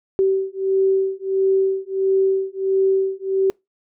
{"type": "beating tone pair", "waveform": "sine", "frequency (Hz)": [384.2, 385.7], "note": ["G4", "G4"], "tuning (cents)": [-35, -28], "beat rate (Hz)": 1.5, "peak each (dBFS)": -19, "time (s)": [0.19, 3.5], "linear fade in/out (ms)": 0, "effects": ["noise-tail reverb RT60 0.2 s tail -26 dB re dry"]}